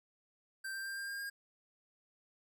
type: tone with pitch steps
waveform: square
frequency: 1568 / 1578 / 1588.1 / 1598.2 / 1608.4 / 1618.6 Hz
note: G6 / G6 / G6 / G6 / G6 / G#6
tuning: 0 / +11 / +22 / +33 / +44 / -45 cents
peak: -40 dBFS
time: 0.64-1.3 s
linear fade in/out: 10 ms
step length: 110 ms
effects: none